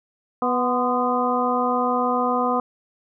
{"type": "harmonic tone with a mistuned harmonic", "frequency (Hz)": 246.9, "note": "B3", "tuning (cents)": 0, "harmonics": [1, 2, 3, 4, 5], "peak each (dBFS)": [-25, -25, -25, -25, -25], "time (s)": [0.42, 2.6], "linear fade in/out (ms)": 2, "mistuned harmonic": 4, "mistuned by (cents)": 66, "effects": []}